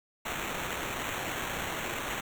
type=noise with sample-and-hold; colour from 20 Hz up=blue; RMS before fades=-35 dBFS; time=0.25-2.21 s; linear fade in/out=10 ms; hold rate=4900 Hz; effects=none